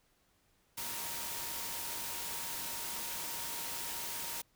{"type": "tone in noise", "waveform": "sine", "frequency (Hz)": 934, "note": "A#5", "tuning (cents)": 3, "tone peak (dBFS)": -50, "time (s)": [0.77, 4.42], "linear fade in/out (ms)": 10, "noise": "white", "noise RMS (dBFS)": -40, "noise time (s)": [0.77, 4.42], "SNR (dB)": -13, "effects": ["pink hiss -72 dBFS RMS until 4.55 s"]}